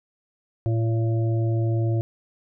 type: harmonic tone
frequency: 113.4 Hz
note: A#2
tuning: 47 cents flat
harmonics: 1 / 3 / 5 / 6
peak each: -20 / -29 / -36 / -38 dBFS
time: 0.66-2.01 s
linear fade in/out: 0 ms
effects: none